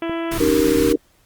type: harmonic tone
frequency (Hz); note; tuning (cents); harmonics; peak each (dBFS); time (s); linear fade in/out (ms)
332.5; E4; +15; 1 / 2 / 3 / 4 / 5 / 6 / 7 / 8 / 9 / 10; -23 / -29 / -33 / -35 / -37 / -39 / -40 / -41 / -42 / -43; 0.02-0.38; 2
type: click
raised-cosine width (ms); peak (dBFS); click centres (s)
2; -18; 0.096
type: band-stop noise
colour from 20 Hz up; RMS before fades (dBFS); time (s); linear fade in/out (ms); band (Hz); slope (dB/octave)
pink; -26; 0.31-0.93; 10; 450 to 960; 48
type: chord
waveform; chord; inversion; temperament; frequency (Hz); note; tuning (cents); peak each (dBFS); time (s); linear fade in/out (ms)
sine; Eb dominant seventh; third; just; 280 / 311.1 / 388.9 / 466.7; Db4 / Eb4 / G4 / Bb4; +18 / 0 / -14 / +2; -21 / -18 / -21 / -18; 0.4-0.96; 5
effects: pink hiss -58 dBFS RMS until 1.25 s + Opus 32 kbps